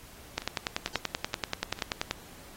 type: two click trains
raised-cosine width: 0.2 ms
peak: -10 / -22 dBFS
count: 19 / 4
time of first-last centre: 0.38-2.111 / 0.42-1.79 s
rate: 10.4 / 2.19 Hz
effects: pink hiss -51 dBFS RMS until 2.56 s + AAC 48 kbps